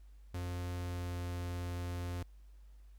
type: tone with pitch glide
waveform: 45% pulse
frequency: 88.7 to 88.14 Hz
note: F2 to F2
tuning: +27 to +16 cents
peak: -37 dBFS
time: 0.34-2.23 s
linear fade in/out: 5 ms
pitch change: -11 cents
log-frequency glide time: 0.75-1.17 s
effects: added 50 Hz sine -53 dBFS peak until 2.98 s + pink hiss -75 dBFS RMS until 2.98 s